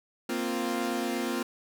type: chord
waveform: sawtooth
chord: Bb suspended second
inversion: none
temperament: equal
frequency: 233.1 / 261.6 / 349.2 Hz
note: Bb3 / C4 / F4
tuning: 0 / 0 / 0 cents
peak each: -29 dBFS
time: 0.29-1.43 s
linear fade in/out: 5 ms
effects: none